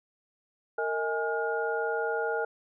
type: tone cluster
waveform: sine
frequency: 458.5 / 634 / 828 / 1425 Hz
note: A#4 / D#5 / G#5 / F6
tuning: -29 / +32 / -5 / +34 cents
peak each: -30 / -35 / -34 / -33 dBFS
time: 0.78-2.45 s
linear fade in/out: 5 ms
effects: none